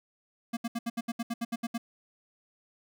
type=tone bursts; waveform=square; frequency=233 Hz; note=A#3; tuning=1 cent flat; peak=-30 dBFS; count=12; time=0.53-1.78 s; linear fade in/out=10 ms; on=40 ms; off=70 ms; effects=none